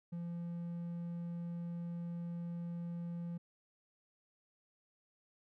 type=tone; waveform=triangle; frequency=171.4 Hz; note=F3; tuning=32 cents flat; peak=-37 dBFS; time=0.12-3.38 s; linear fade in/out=10 ms; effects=none